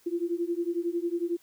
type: beating tone pair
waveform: sine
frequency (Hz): 338.1 / 349.1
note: E4 / F4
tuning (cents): +44 / -1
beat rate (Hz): 11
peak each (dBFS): -30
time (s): 0.06-1.37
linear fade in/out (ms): 10
effects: white hiss -62 dBFS RMS until 1.42 s